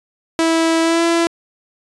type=tone with pitch glide; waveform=sawtooth; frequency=327.4 to 336 Hz; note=E4 to E4; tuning=-12 to +33 cents; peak=-9 dBFS; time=0.39-1.27 s; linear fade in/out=0 ms; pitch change=+45 cents; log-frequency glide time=0.82-1.03 s; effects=resampled to 22050 Hz